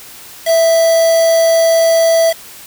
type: tone with quantisation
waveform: triangle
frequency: 659.3 Hz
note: E5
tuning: in tune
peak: -6 dBFS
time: 0.45-2.34 s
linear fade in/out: 50 ms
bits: 3
effects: white hiss -35 dBFS RMS until 2.66 s